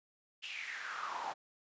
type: noise with high-pass filter sweep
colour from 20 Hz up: brown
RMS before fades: -42 dBFS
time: 0.42-1.34 s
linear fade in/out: 20 ms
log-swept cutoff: 2900 to 760 Hz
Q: 6.2
effects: resampled to 16000 Hz